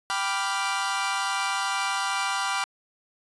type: chord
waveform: sawtooth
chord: G dominant seventh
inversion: none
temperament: equal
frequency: 784 / 987.8 / 1174.7 / 1396.9 Hz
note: G5 / B5 / D6 / F6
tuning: 0 / 0 / 0 / 0 cents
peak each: -27 dBFS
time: 0.1-2.64 s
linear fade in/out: 0 ms
effects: resampled to 22050 Hz